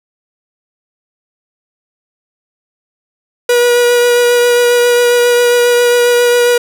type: tone with vibrato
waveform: 45% pulse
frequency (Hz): 483.5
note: B4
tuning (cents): -37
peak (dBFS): -7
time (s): 3.49-6.58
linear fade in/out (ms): 5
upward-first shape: triangle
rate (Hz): 7.4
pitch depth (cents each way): 14
effects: none